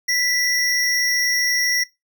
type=tone pair together; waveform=square; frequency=1975.5 / 5588 Hz; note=B6 / F8; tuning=0 / 0 cents; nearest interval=octave + tritone; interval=1800 cents; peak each=-21 dBFS; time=0.08-1.84 s; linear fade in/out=10 ms; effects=noise-tail reverb RT60 0.2 s tail -20 dB re dry